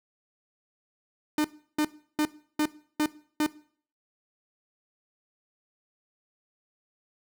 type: tone bursts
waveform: 45% pulse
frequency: 302.4 Hz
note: D#4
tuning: 49 cents flat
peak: -22 dBFS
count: 6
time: 1.38-3.464 s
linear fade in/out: 2 ms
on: 64 ms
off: 340 ms
effects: noise-tail reverb RT60 0.5 s tail -19 dB re dry